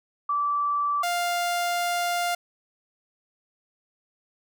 sine / sawtooth tone pair in turn, 1161 / 700.1 Hz, D6 / F5, -20 / +4 cents, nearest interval major sixth, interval 876 cents, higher first, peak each -22 / -20 dBFS, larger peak second, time 0.29-1.03 / 1.03-2.35 s, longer second, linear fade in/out 5 ms, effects none

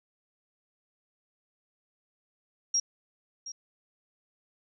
sine tone with echo, 5620 Hz, F8, 10 cents sharp, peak -23 dBFS, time 2.74-2.8 s, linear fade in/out 5 ms, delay 720 ms, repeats 1, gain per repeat -14 dB, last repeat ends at 3.52 s, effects none

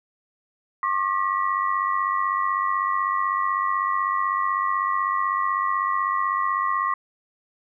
sine tone cluster, 1081 / 1177 / 1931 Hz, C#6 / D6 / B6, -44 / +3 / -39 cents, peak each -23 / -25 / -30 dBFS, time 0.83-6.94 s, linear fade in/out 2 ms, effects none

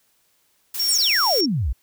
blue noise, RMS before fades -29 dBFS, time 0.74-1.41 s, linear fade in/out 5 ms
sine tone, 5520 Hz, F8, 21 cents flat, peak -19 dBFS, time 0.79-1.46 s, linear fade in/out 10 ms
sine exponential sweep, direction down, 10390 to 50.9 Hz, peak -19 dBFS, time 0.88-1.73 s, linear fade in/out 10 ms
effects white hiss -64 dBFS RMS until 1.82 s

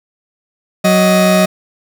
40% pulse tone pair together, 185.8 / 625 Hz, F#3 / D#5, +7 / +8 cents, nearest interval octave + major sixth, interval 2101 cents, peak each -10 dBFS, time 0.84-1.46 s, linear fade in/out 10 ms, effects none

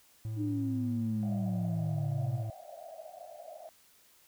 triangle tone, 110 Hz, A2, in tune, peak -32 dBFS, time 0.25-2.5 s, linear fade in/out 0 ms
sine exponential sweep, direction down, 311.1 to 121.9 Hz, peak -31 dBFS, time 0.36-2.43 s, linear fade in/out 50 ms
pink band-pass noise, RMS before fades -48 dBFS, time 1.23-3.69 s, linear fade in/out 0 ms, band 600 to 730 Hz, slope 96 dB/octave
effects white hiss -63 dBFS RMS until 4.27 s

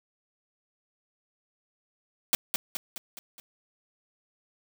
white noise with echo, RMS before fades -23 dBFS, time 2.33-2.35 s, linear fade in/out 0 ms, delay 210 ms, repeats 5, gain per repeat -5 dB, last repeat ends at 3.4 s, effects none

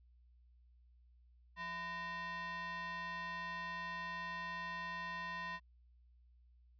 square ring-modulated tone, 418.7 Hz, G#4, 14 cents sharp, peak -39 dBFS, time 1.56-5.6 s, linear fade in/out 50 ms, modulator 1430 Hz, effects added 60 Hz sine -63 dBFS peak until 6.79 s + resampled to 11025 Hz

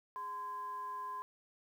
sine tone with frequency modulation, 1027 Hz, C6, 33 cents flat, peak -39 dBFS, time 0.16-1.22 s, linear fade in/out 0 ms, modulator 616 Hz, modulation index 0.24, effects 11-bit

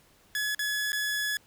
sawtooth tone with dropouts, 1698 Hz, G#6, 38 cents sharp, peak -24 dBFS, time 0.35-1.37 s, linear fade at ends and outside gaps 1 ms, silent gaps 0.548-0.592 / 0.92-0.93 s, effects pink hiss -61 dBFS RMS until 1.46 s

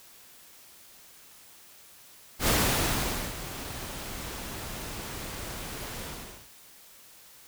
pink noise with ADSR envelope, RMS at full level -23 dBFS, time 2.39-6.49 s, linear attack 83 ms, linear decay 870 ms, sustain -15 dB, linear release 450 ms, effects white hiss -53 dBFS RMS until 7.47 s

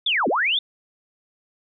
sine linear two-way sweep, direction down then up, 3644 to 207.7 to 3644 Hz, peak -18 dBFS, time 0.06-0.59 s, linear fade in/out 5 ms, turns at 0.28 s, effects none

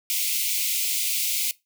white high-pass noise, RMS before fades -25 dBFS, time 0.1-1.51 s, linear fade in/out 0 ms, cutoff 2100 Hz, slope 96 dB/octave, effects noise-tail reverb RT60 0.2 s tail -20 dB re dry

